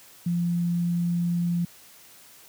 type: tone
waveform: sine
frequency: 172.9 Hz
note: F3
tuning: 17 cents flat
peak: -22 dBFS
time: 0.26-1.65 s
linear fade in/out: 5 ms
effects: white hiss -51 dBFS RMS until 2.48 s + high-pass 60 Hz 12 dB/octave